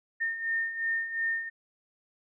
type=beating tone pair; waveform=sine; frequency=1820 / 1822.8 Hz; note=A#6 / A#6; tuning=-42 / -39 cents; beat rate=2.8 Hz; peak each=-35 / -29 dBFS; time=0.2-1.5 s; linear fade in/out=20 ms; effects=none